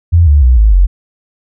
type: tone with pitch steps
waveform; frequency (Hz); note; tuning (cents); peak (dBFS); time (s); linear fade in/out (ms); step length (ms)
sine; 85 / 72.73 / 62.22 / 53.24 / 45.55; F2 / D2 / B1 / G#1 / F#1; -46 / -16 / +14 / +44 / -26; -3; 0.12-0.87; 20; 150
effects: none